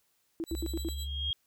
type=tone bursts; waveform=sine; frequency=329.6 Hz; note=E4; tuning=in tune; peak=-31 dBFS; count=5; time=0.4-0.887 s; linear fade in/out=0 ms; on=39 ms; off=73 ms
type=tone with tremolo; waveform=20% pulse; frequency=3951 Hz; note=B7; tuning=in tune; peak=-34 dBFS; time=0.46-1.08 s; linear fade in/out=50 ms; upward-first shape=sine; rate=9.5 Hz; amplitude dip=75%
type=tone with pitch glide; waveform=sine; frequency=67.4 to 70.59 Hz; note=C#2 to C#2; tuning=-48 to +32 cents; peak=-34 dBFS; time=0.51-1.31 s; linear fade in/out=5 ms; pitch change=+80 cents; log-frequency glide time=0.85-0.98 s
type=tone with exponential growth; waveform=sine; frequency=3250 Hz; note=G#7; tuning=38 cents flat; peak=-28 dBFS; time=0.59-1.33 s; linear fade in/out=1 ms; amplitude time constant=160 ms
effects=white hiss -73 dBFS RMS until 1.46 s